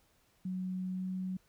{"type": "tone with pitch glide", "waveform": "sine", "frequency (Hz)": [185, 186.07], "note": ["F#3", "F#3"], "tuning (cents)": [0, 10], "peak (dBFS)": -34, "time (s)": [0.45, 1.37], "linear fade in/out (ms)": 5, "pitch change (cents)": 10, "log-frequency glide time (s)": [0.93, 1.05], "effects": ["pink hiss -70 dBFS RMS until 1.48 s"]}